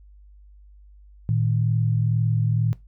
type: tone pair together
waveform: sine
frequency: 113.4 / 155.51 Hz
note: A#2 / D#3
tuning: -47 / -1 cents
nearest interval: perfect fourth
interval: 546 cents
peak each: -20 / -24 dBFS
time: 1.29-2.73 s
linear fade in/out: 0 ms
effects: noise-tail reverb RT60 0.2 s tail -18 dB re dry + added 50 Hz sine -46 dBFS peak until 2.87 s